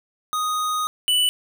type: tone pair in turn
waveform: square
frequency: 1244.5 / 2973 Hz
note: D#6 / F#7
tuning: 0 / +8 cents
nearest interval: octave + minor third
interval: 1508 cents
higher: second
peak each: -22 / -17 dBFS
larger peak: second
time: 0.33-0.87 / 1.08-1.29 s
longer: first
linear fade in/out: 0 ms
effects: none